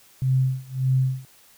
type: tone with tremolo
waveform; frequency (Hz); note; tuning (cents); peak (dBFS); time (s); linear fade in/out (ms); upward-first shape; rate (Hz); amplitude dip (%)
sine; 130.81; C3; 0; -16; 0.22-1.25; 0; sine; 1.7; 95
effects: white hiss -54 dBFS RMS until 1.57 s